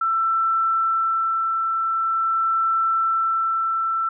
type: tone with tremolo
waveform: sine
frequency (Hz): 1335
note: E6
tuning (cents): +22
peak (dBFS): -17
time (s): 0.01-4.09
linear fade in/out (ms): 5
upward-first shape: sine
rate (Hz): 0.45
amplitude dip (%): 25
effects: none